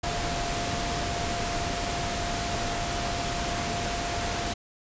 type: tone in noise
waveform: sine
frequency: 695 Hz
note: F5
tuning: 9 cents flat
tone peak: -33 dBFS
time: 0.03-4.54 s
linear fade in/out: 10 ms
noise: pink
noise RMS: -30 dBFS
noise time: 0.03-4.54 s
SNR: -6 dB
effects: resampled to 16000 Hz